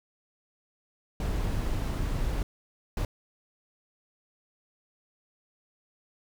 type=noise bursts at uneven times; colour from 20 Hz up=brown; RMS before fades=-29 dBFS; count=2; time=1.2-2.43 / 2.97-3.05 s; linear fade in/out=2 ms; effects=none